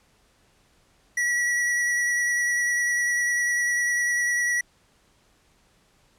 square tone with vibrato, 1933 Hz, B6, 38 cents flat, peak -22 dBFS, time 1.17-4.61 s, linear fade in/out 5 ms, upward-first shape square, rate 10 Hz, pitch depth 11 cents each way, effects pink hiss -62 dBFS RMS until 6.18 s + low-pass 10000 Hz 12 dB/octave

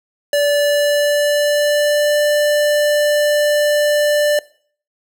square tone with pitch glide, 580 to 591.2 Hz, D5 to D5, -22 to +11 cents, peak -13 dBFS, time 0.33-4.39 s, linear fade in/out 2 ms, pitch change +33 cents, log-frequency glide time 0.46-2.17 s, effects noise-tail reverb RT60 0.5 s tail -21 dB re dry

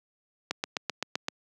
click train, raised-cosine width 0.2 ms, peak -11 dBFS, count 7, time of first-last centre 0.51-1.284 s, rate 7.75 Hz, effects high-pass 200 Hz 12 dB/octave

